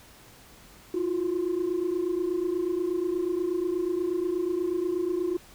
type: tone pair together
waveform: sine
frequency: 332.3 / 360.6 Hz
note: E4 / F#4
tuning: +14 / -45 cents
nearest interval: minor second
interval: 141 cents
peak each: -28 / -25 dBFS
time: 0.94-5.37 s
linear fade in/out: 5 ms
effects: tanh soft clip ceiling -21 dBFS + pink hiss -52 dBFS RMS until 5.54 s